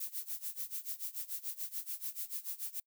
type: noise with tremolo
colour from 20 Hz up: violet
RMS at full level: -38 dBFS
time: 0-2.8 s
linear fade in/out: 5 ms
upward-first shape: sine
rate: 6.9 Hz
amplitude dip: 90%
effects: noise-tail reverb RT60 0.1 s tail -26 dB re dry